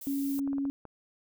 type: noise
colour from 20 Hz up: violet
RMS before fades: -43 dBFS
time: 0.01-0.4 s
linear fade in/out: 5 ms
type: tone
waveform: sine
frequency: 277.2 Hz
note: C#4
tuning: in tune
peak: -28 dBFS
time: 0.07-0.7 s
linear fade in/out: 0 ms
type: clicks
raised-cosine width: 1 ms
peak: -31 dBFS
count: 6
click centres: 0.391 / 0.476 / 0.531 / 0.583 / 0.653 / 0.853 s
effects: none